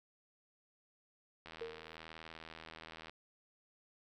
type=click train; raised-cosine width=0.3 ms; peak=-33 dBFS; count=133; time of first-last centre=1.46-3.096 s; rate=80.7 Hz
type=tone with exponential decay; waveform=sine; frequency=460.3 Hz; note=A#4; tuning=22 cents flat; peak=-38 dBFS; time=1.61-1.96 s; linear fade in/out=5 ms; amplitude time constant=76 ms
effects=none